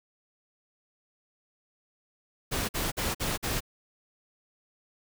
pink noise bursts, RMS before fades -30 dBFS, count 5, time 2.51-3.606 s, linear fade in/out 20 ms, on 180 ms, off 49 ms, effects none

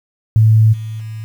sine tone with level steps, 110 Hz, A2, in tune, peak -6 / -22 / -24 dBFS, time 0.36-1.24 s, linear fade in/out 0 ms, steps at 0.72 / 0.99 s, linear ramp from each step 20 ms, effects 7-bit

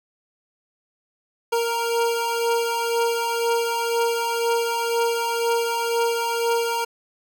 25% pulse beating tone pair, 465.3 / 467.3 Hz, A#4 / A#4, -3 / +4 cents, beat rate 2 Hz, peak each -18 / -23 dBFS, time 1.52-6.85 s, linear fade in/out 10 ms, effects none

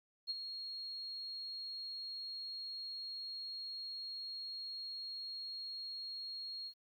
sine tone with ADSR envelope, 4279 Hz, C8, 38 cents sharp, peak -34 dBFS, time 0.27-6.74 s, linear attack 33 ms, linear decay 26 ms, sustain -8 dB, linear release 75 ms, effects 12-bit

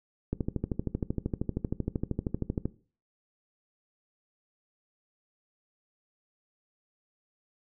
click train, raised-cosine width 3 ms, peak -16 dBFS, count 31, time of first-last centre 0.33-2.656 s, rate 12.9 Hz, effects noise-tail reverb RT60 0.4 s tail -18 dB re dry

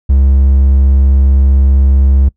triangle tone, 67.7 Hz, C#2, 40 cents flat, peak -3 dBFS, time 0.09-2.29 s, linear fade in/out 10 ms, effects noise-tail reverb RT60 0.1 s tail -22 dB re dry

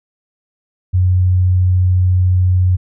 sine tone, 91.4 Hz, F#2, 21 cents flat, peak -9 dBFS, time 0.93-2.77 s, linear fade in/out 20 ms, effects none

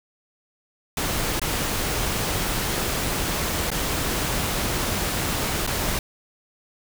pink noise with dropouts, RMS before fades -25 dBFS, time 0.97-5.99 s, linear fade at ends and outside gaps 2 ms, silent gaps 1.396-1.416 / 3.704-3.715 / 5.666-5.674 s, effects none

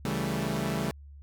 sawtooth chord, A dominant seventh, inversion first, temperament equal, 138.59 / 164.81 / 196 / 220 Hz, C#3 / E3 / G3 / A3, 0 / 0 / 0 / 0 cents, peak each -30 dBFS, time 0.05-0.91 s, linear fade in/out 0 ms, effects added 71 Hz sine -45 dBFS peak until 1.22 s

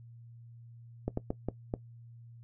slowing click train, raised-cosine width 2 ms, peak -18 dBFS, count 5, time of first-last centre 1.08-1.739 s, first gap 94 ms, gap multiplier 1.39, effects noise-tail reverb RT60 0.1 s tail -17 dB re dry + added 117 Hz sine -49 dBFS peak until 2.43 s

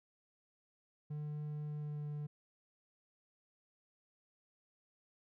triangle tone with pitch glide, 149.6 to 147.97 Hz, D3 to D3, +32 to +13 cents, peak -37 dBFS, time 1.1-2.27 s, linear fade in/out 10 ms, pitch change -19 cents, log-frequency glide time 1.7-2.06 s, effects none

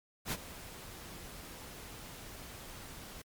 pink noise with ADSR envelope, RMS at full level -33 dBFS, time 0.25-3.22 s, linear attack 71 ms, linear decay 41 ms, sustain -15 dB, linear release 7 ms, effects MP3 96 kbps

